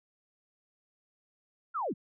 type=linear sweep; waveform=sine; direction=down; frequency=1439 to 121.6 Hz; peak=-30 dBFS; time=1.74-1.94 s; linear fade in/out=20 ms; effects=none